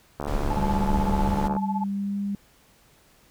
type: click train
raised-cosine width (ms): 1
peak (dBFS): -16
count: 100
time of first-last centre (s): 0.2-1.566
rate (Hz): 72.5
type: noise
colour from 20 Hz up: brown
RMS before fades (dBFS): -26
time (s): 0.27-1.48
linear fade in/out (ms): 5
type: tone with tremolo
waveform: sine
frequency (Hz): 866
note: A5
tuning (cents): -28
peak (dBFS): -24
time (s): 0.5-1.84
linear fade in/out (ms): 5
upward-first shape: sine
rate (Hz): 16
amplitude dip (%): 90
type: tone with pitch glide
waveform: sine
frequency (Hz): 196 to 200.8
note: G3 to G3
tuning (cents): 0 to +42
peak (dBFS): -25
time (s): 0.57-2.35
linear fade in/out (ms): 2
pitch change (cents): +42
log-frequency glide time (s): 1.59-2.17
effects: pink hiss -58 dBFS RMS until 3.3 s